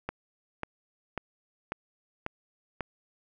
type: click train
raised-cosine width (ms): 0.5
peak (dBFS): -17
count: 6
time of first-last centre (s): 0.09-2.807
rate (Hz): 1.84
effects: none